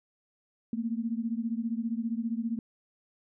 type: beating tone pair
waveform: sine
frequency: 224.1 / 239.1 Hz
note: A3 / A#3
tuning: +32 / +44 cents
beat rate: 15 Hz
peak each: -31 / -33 dBFS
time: 0.73-2.59 s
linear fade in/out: 2 ms
effects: none